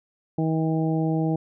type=harmonic tone; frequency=159.8 Hz; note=D#3; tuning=47 cents sharp; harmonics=1 / 2 / 3 / 4 / 5; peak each=-23 / -25 / -32 / -34 / -34 dBFS; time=0.38-1.36 s; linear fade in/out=5 ms; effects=none